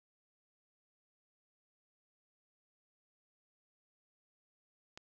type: click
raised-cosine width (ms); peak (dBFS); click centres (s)
0.2; -30; 4.975
effects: none